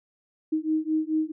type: beating tone pair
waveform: sine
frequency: 311.1 / 315.7 Hz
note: D#4 / D#4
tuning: 0 / +25 cents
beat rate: 4.6 Hz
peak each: -26 dBFS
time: 0.52-1.32 s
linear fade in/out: 10 ms
effects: none